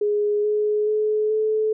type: tone with pitch steps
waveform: sine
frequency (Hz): 415.7 / 421.5 / 427.4 / 433.4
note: G#4 / G#4 / G#4 / A4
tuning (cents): +2 / +26 / +50 / -26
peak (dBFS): -18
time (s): 0.01-1.73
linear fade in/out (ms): 5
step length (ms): 430
effects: none